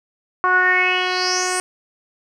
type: tone with low-pass filter sweep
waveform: 10% pulse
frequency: 366.2 Hz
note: F#4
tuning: 18 cents flat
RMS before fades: -18 dBFS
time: 0.44-1.6 s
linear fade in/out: 0 ms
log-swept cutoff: 1200 to 8900 Hz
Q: 6.4
effects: none